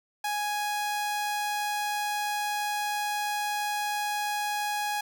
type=tone; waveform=sawtooth; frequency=831 Hz; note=G#5; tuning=1 cent sharp; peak=-24 dBFS; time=0.24-5.01 s; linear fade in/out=5 ms; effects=none